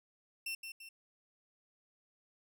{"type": "tone with echo", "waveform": "sawtooth", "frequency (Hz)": 2700, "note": "E7", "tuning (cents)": 41, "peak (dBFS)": -34, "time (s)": [0.46, 0.55], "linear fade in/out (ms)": 5, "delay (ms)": 170, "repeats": 2, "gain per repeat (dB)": -6, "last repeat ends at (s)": 0.89, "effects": []}